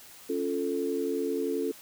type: chord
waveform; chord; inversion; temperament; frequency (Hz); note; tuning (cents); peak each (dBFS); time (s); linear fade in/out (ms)
sine; Db augmented; none; equal; 277.2 / 349.2 / 440; Db4 / F4 / A4; 0 / 0 / 0; -32 / -33 / -30; 0.29-1.72; 10
effects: white hiss -50 dBFS RMS until 1.81 s